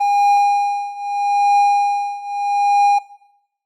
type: tone with tremolo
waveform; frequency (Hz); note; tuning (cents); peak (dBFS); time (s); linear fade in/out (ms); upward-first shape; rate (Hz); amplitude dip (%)
triangle; 812; G#5; -39; -7; 0-2.99; 10; triangle; 0.79; 90
effects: noise-tail reverb RT60 0.8 s tail -18 dB re dry + Opus 32 kbps